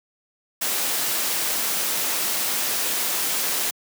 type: noise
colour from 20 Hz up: white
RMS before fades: -24 dBFS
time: 0.61-3.71 s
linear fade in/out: 10 ms
effects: high-pass 200 Hz 12 dB/octave